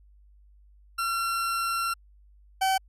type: tone pair in turn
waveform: 40% pulse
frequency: 1363 / 765 Hz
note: F6 / G5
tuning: -43 / -42 cents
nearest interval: minor seventh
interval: 999 cents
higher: first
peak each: -25 / -21 dBFS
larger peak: second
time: 0.98-1.94 / 2.61-2.78 s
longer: first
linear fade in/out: 10 ms
effects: added 50 Hz sine -53 dBFS peak until 2.88 s + resampled to 32000 Hz